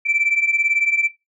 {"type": "beating tone pair", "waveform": "sine", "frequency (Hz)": [2320, 2338], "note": ["D7", "D7"], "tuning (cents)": [-22, -8], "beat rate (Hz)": 18, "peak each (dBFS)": [-19, -17], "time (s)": [0.05, 1.09], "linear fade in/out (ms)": 20, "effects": ["noise-tail reverb RT60 0.2 s tail -17 dB re dry", "tanh soft clip ceiling -10 dBFS"]}